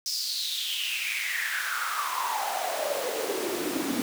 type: noise with high-pass filter sweep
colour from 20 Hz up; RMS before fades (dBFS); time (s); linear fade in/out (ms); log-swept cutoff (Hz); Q
pink; -30; 0.06-4.02; 0; 5300 to 240; 6.9
effects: none